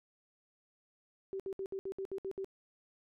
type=tone bursts; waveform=sine; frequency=386.3 Hz; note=G4; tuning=25 cents flat; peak=-36 dBFS; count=9; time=1.33-2.445 s; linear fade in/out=0 ms; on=67 ms; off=64 ms; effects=none